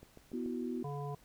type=click train; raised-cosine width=2 ms; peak=-38 dBFS; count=4; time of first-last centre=0.03-0.461 s; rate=6.96 Hz
type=chord; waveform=sine; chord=B suspended fourth; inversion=none; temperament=equal; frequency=246.9 / 329.6 / 370 Hz; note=B3 / E4 / F#4; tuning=0 / 0 / 0 cents; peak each=-37 / -42 / -41 dBFS; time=0.33-0.83 s; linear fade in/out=5 ms
type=harmonic tone; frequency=142.9 Hz; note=D3; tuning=47 cents flat; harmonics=1 / 3 / 5 / 7; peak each=-39 / -44 / -46 / -47 dBFS; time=0.84-1.15 s; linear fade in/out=5 ms
effects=pink hiss -64 dBFS RMS until 1.24 s